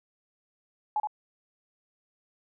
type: tone with echo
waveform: sine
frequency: 847 Hz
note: G#5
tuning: 34 cents sharp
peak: -24 dBFS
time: 0.96-1 s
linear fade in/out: 2 ms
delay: 72 ms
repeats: 1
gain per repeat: -4 dB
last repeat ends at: 1.072 s
effects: none